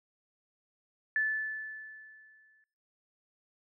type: tone with exponential decay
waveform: sine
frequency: 1744 Hz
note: A6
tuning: 16 cents flat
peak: -25 dBFS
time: 1.16-2.64 s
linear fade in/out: 1 ms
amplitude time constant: 320 ms
effects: noise-tail reverb RT60 1.0 s tail -25 dB re dry